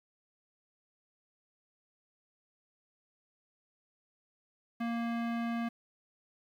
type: tone with low-pass filter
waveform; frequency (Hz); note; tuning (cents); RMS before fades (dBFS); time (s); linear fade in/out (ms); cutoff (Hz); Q
square; 233.1; A#3; 0; -34; 4.8-5.69; 10; 2300; 1.1
effects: 10-bit